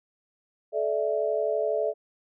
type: chord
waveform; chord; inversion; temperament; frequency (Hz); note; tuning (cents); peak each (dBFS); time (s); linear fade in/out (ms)
sine; A suspended fourth; none; equal with one note detuned; 433.2 / 587.3 / 659.3; A4 / D5 / E5; -27 / 0 / 0; -28; 0.72-1.94; 50
effects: none